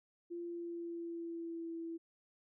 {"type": "tone with pitch glide", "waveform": "sine", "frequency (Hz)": [344.4, 331.5], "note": ["F4", "E4"], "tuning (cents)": [-24, 10], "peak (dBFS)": -40, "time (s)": [0.3, 1.98], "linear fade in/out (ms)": 20, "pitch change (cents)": -66, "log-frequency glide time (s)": [0.41, 1.72], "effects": []}